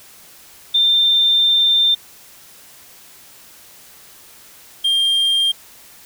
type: tone pair in turn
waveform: sine / triangle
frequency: 3589 / 3197 Hz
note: A7 / G7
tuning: +34 / +33 cents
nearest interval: major second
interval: 201 cents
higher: first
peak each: -11 / -12 dBFS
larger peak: first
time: 0.74-1.95 / 4.84-5.52 s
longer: first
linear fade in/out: 10 ms
effects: white hiss -44 dBFS RMS until 6.05 s